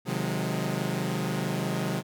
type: chord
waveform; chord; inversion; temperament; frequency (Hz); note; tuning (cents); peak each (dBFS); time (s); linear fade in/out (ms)
sawtooth; Ab dominant seventh; first; equal with one note detuned; 130.81 / 155.56 / 181.5 / 207.7; C3 / Eb3 / Gb3 / Ab3; 0 / 0 / -33 / 0; -29 / -29 / -28 / -30; 0.05-2.03; 50
effects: none